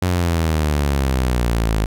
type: exponential sweep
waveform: sawtooth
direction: down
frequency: 92.3 to 52.3 Hz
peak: -12 dBFS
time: 0.02-1.86 s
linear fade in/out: 5 ms
effects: none

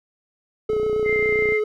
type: tone with vibrato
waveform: triangle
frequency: 428.3 Hz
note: A4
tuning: 47 cents flat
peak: -17 dBFS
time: 0.69-1.64 s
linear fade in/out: 5 ms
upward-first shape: triangle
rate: 7.4 Hz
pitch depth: 16 cents each way
type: click train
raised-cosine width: 2 ms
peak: -19 dBFS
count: 26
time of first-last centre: 0.7-1.522 s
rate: 30.4 Hz
type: tone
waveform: sine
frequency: 2096 Hz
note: C7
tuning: 2 cents sharp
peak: -21 dBFS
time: 1.04-1.61 s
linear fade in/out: 50 ms
effects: none

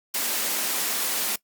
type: high-pass noise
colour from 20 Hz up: white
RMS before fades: -26 dBFS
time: 0.14-1.36 s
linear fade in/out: 5 ms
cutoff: 180 Hz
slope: 96 dB/octave
effects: noise-tail reverb RT60 0.1 s tail -21 dB re dry + Opus 48 kbps

